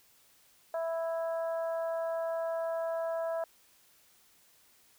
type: harmonic tone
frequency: 329.6 Hz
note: E4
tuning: in tune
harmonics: 2 / 3 / 4 / 5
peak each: -31 / -43 / -46 / -49 dBFS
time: 0.74-3.44 s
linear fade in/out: 2 ms
effects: white hiss -64 dBFS RMS until 4.98 s